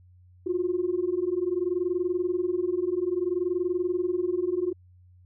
sine tone pair together, 346 / 366.6 Hz, F4 / F#4, -16 / -16 cents, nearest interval minor second, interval 100 cents, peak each -27 / -26 dBFS, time 0.46-4.73 s, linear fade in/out 10 ms, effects tanh soft clip ceiling -16 dBFS + added 90 Hz sine -52 dBFS peak until 5.25 s

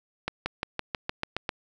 accelerating click train, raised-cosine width 0.3 ms, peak -12 dBFS, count 9, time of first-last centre 0.28-1.492 s, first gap 180 ms, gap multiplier 0.95, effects none

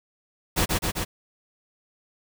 pink noise with echo, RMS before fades -22 dBFS, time 0.56-0.66 s, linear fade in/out 20 ms, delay 130 ms, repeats 3, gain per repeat -2 dB, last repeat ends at 1.05 s, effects none

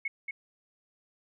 sine tone with echo, 2190 Hz, C#7, 22 cents flat, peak -29 dBFS, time 0.05-0.08 s, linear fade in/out 5 ms, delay 230 ms, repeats 1, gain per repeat -4 dB, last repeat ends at 0.31 s, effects none

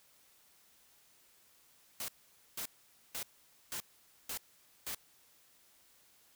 white noise bursts, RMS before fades -40 dBFS, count 6, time 2-4.948 s, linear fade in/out 2 ms, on 83 ms, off 490 ms, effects white hiss -66 dBFS RMS until 6.35 s

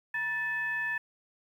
sine tone with frequency modulation, 1760 Hz, A6, in tune, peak -29 dBFS, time 0.14-0.98 s, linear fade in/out 5 ms, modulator 806 Hz, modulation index 0.46, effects 10-bit

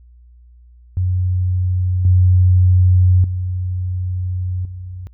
sine tone with level steps, 91.3 Hz, F#2, 23 cents flat, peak -14 / -8 / -18 / -27 dBFS, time 0.97-5.07 s, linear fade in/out 0 ms, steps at 2.05 / 3.24 / 4.65 s, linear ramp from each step 2 ms, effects added 60 Hz sine -42 dBFS peak until 5.13 s

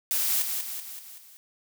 blue noise with echo, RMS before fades -26 dBFS, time 0.11-0.42 s, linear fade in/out 0 ms, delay 190 ms, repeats 5, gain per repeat -5 dB, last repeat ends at 1.37 s, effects none

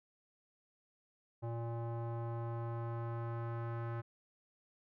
square tone with low-pass filter sweep, 116.54 Hz, A#2, in tune, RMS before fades -40 dBFS, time 1.42-4.02 s, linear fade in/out 20 ms, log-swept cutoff 800 to 1400 Hz, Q 1.9, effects none

